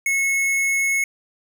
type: tone with hard clipping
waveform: sine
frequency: 2187 Hz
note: C#7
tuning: 24 cents flat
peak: -19 dBFS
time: 0.06-1.04 s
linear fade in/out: 2 ms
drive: 16 dB
effects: none